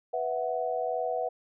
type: chord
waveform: sine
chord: B suspended fourth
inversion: none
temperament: just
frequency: 493.9 / 658.5 / 740.8 Hz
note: B4 / E5 / F#5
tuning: 0 / -2 / +2 cents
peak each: -32 dBFS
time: 0.13-1.29 s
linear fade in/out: 10 ms
effects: none